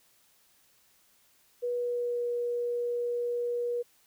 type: tone with pitch glide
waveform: sine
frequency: 486.2 to 480.6 Hz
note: B4 to B4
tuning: -27 to -47 cents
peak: -28 dBFS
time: 1.62-3.83 s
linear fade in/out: 20 ms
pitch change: -20 cents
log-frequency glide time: 1.75-2.25 s
effects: white hiss -65 dBFS RMS until 4.06 s